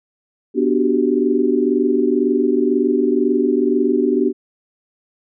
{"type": "chord", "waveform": "sine", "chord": "G major seventh", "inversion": "first", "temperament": "equal", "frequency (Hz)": [246.9, 293.7, 370, 392], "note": ["B3", "D4", "F#4", "G4"], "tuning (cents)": [0, 0, 0, 0], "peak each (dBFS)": -19, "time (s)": [0.54, 4.33], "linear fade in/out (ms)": 50, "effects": []}